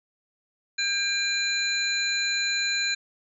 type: tone cluster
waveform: sine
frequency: 1605 / 2394 / 4066 / 6910 Hz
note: G6 / D7 / B7 / A8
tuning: +40 / +33 / +50 / -32 cents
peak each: -29 / -29 / -27 / -33 dBFS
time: 0.78-2.95 s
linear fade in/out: 10 ms
effects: none